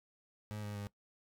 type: tone with pitch steps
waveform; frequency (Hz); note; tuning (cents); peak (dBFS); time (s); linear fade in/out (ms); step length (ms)
30% pulse; 105.6 / 103.73 / 101.89; G#2 / G#2 / G#2; +29 / -2 / -33; -38; 0.51-0.87; 0; 120
effects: noise-tail reverb RT60 0.1 s tail -19 dB re dry

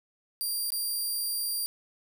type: tone with dropouts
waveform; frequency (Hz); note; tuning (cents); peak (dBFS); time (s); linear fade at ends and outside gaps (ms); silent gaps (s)
5% pulse; 4752; D8; +20; -22; 0.41-1.66; 0; 0.704-0.721
effects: none

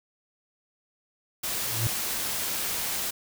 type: noise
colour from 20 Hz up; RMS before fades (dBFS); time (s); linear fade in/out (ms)
white; -30; 1.43-3.11; 10
type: tone with exponential growth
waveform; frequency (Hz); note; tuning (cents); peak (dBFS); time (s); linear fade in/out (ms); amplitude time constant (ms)
triangle; 113.8; A#2; -41; -19; 1.57-1.87; 0; 64
effects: none

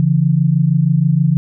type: tone pair together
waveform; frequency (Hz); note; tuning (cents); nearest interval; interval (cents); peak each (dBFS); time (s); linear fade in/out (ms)
sine; 141.25 / 167.6; C#3 / E3; +33 / +29; minor third; 296; -13; 0-1.37; 0
effects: none

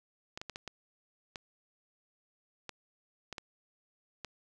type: clicks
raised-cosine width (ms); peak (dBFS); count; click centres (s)
0.2; -23; 10; 0.375 / 0.415 / 0.497 / 0.559 / 0.677 / 1.358 / 2.693 / 3.327 / 3.382 / 4.247
effects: none

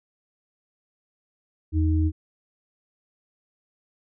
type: tone pair together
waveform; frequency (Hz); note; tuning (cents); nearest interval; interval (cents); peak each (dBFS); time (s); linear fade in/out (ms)
sine; 82.41 / 311.1; E2 / D#4; 0 / 0; octave + major seventh; 2300; -19 / -26; 1.72-2.12; 50
effects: none

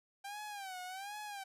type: tone with vibrato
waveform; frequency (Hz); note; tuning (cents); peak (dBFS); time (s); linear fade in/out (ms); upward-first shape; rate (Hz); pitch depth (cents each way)
sawtooth; 784; G5; 0; -39; 0.24-1.44; 10; sine; 1.3; 130
effects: resampled to 32000 Hz

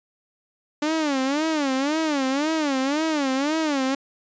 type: tone with vibrato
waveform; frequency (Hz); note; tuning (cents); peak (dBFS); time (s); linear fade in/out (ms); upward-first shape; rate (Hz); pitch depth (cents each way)
sawtooth; 290; D4; -22; -17; 0.82-3.95; 5; sine; 1.9; 180
effects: resampled to 16000 Hz

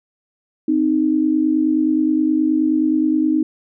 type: tone pair together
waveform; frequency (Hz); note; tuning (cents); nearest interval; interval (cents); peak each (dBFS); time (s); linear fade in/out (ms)
sine; 260.5 / 310; C4 / D#4; -7 / -6; minor third; 301; -19 / -15; 0.68-3.43; 5
effects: none

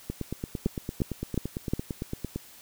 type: two click trains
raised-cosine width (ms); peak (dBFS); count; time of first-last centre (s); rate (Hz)
3; -18 / -12; 21 / 4; 0.1-2.36 / 0.66-1.735; 8.85 / 2.79
effects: white hiss -51 dBFS RMS until 2.61 s

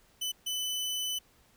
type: tone bursts at uneven times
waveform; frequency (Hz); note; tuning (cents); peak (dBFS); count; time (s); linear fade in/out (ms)
sawtooth; 3005; F#7; +26; -28; 2; 0.21-0.32 / 0.46-1.19; 10
effects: pink hiss -64 dBFS RMS until 1.56 s

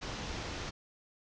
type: low-pass noise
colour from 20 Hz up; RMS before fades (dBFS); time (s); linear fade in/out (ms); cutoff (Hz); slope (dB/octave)
pink; -40; 0.01-0.71; 20; 6500; 48
effects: none

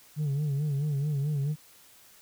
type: tone with vibrato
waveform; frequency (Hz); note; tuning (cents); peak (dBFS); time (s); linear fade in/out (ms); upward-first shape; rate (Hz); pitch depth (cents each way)
sine; 144.7; D3; -25; -23; 0.16-1.56; 50; sine; 4.6; 95
effects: tanh soft clip ceiling -25 dBFS + white hiss -56 dBFS RMS until 2.21 s

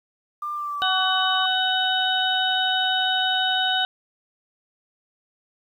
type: tone with pitch glide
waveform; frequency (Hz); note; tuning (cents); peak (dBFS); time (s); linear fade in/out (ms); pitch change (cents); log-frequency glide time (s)
sine; 1193 to 1137.8; D6 to C#6; +27 to +45; -26; 0.42-1.46; 5; -82; 0.54-0.93
type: harmonic tone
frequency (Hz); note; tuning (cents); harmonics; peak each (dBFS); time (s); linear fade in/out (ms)
749; F#5; +21; 1 / 2 / 4 / 5; -25 / -25 / -25 / -25; 0.82-3.85; 0
effects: 9-bit

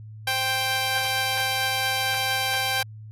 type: tone pair together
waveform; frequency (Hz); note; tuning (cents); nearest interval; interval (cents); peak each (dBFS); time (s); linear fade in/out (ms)
10% pulse; 525 / 785.3; C5 / G5; +6 / +3; perfect fifth; 697; -23 / -15; 0.27-2.83; 5
effects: added 108 Hz sine -38 dBFS peak until 3.11 s + AAC 64 kbps

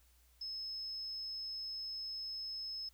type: tone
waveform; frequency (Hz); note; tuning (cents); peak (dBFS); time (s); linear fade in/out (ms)
sine; 5190; E8; -28; -40; 0.41-2.89; 5
effects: added 60 Hz sine -66 dBFS peak until 2.93 s + white hiss -71 dBFS RMS until 2.93 s

